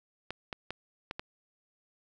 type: clicks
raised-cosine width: 0.3 ms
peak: -20 dBFS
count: 5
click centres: 0.306 / 0.528 / 0.706 / 1.111 / 1.195 s
effects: none